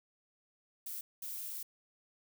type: noise bursts at uneven times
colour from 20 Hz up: violet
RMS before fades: -42 dBFS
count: 2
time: 0.86-1.01 / 1.22-1.63 s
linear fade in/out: 5 ms
effects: none